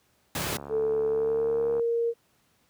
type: noise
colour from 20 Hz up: pink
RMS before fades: -30 dBFS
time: 0.35-0.57 s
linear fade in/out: 2 ms
type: click train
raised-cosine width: 1 ms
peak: -25 dBFS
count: 93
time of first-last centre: 0.5-1.796 s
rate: 71 Hz
type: tone with pitch glide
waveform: sine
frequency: 440 to 465.9 Hz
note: A4 to A#4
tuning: 0 to -1 cents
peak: -23 dBFS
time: 0.69-2.14 s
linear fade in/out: 50 ms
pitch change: +99 cents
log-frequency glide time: 1.05-1.7 s
effects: pink hiss -67 dBFS RMS until 2.69 s + high-pass 80 Hz 12 dB/octave